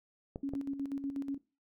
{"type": "clicks", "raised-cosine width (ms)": 2, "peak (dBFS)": -25, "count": 2, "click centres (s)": [0.359, 0.536]}
{"type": "tone with tremolo", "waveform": "sine", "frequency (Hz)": 277.2, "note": "C#4", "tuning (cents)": 0, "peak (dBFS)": -32, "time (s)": [0.43, 1.38], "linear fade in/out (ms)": 5, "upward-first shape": "square", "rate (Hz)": 8.2, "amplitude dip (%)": 60}
{"effects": ["noise-tail reverb RT60 0.3 s tail -19 dB re dry"]}